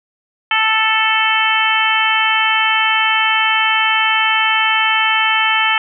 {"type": "harmonic tone", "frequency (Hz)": 440, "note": "A4", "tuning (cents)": 0, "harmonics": [2, 3, 4, 5, 6, 7], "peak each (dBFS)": [-19, -19, -19, -19, -19, -19], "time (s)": [0.51, 5.78], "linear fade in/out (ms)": 2, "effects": []}